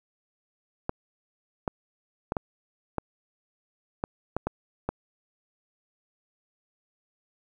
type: clicks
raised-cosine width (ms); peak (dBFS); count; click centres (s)
1; -13; 9; 0.894 / 1.678 / 2.321 / 2.368 / 2.983 / 4.039 / 4.366 / 4.47 / 4.89
effects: 9-bit